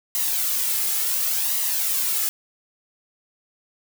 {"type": "noise with flanger", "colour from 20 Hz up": "blue", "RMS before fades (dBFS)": -23, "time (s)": [0.15, 2.29], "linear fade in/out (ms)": 0, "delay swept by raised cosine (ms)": [1, 2.4], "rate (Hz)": 0.7, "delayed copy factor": 0.55, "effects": []}